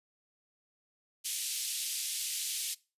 white band-pass noise, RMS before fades -36 dBFS, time 1.24-2.75 s, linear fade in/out 20 ms, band 2700 to 12000 Hz, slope 24 dB/octave, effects noise-tail reverb RT60 0.3 s tail -21 dB re dry + resampled to 32000 Hz

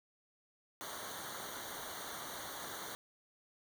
pink noise with comb filter, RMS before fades -45 dBFS, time 0.81-2.95 s, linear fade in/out 0 ms, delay 0.39 ms, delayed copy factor -0.95, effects none

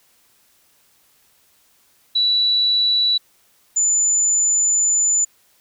sine tone pair in turn, 3941 / 7022 Hz, B7 / A8, -4 / -4 cents, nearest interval minor seventh, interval 1000 cents, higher second, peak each -14 dBFS, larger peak neither, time 2.15-3.18 / 3.76-5.25 s, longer second, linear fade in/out 10 ms, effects white hiss -58 dBFS RMS until 5.6 s

